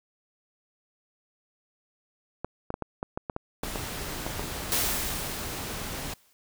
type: clicks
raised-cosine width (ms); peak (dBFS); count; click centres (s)
1; -17; 12; 2.446 / 2.704 / 2.741 / 2.823 / 3.029 / 3.175 / 3.298 / 3.364 / 3.635 / 3.758 / 4.265 / 4.395
type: noise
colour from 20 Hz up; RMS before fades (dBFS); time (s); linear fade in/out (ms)
pink; -35; 3.63-6.14; 5
type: noise with exponential decay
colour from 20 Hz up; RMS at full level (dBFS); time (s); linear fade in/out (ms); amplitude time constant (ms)
white; -25; 4.72-6.33; 0; 350
effects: none